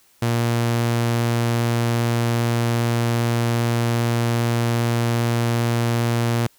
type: tone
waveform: sawtooth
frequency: 117.5 Hz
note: A#2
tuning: 14 cents sharp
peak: -14 dBFS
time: 0.22-6.47 s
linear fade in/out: 5 ms
effects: white hiss -57 dBFS RMS until 6.58 s